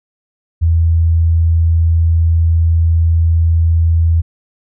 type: tone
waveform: sine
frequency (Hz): 82.6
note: E2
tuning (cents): +4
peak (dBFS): -8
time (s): 0.61-4.22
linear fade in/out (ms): 20
effects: none